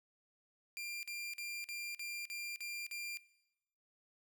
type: tone bursts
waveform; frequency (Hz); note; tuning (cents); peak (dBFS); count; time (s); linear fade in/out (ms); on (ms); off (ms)
sawtooth; 2386; D7; +27; -38; 8; 0.77-3.172; 0; 260; 46
effects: noise-tail reverb RT60 0.9 s tail -19 dB re dry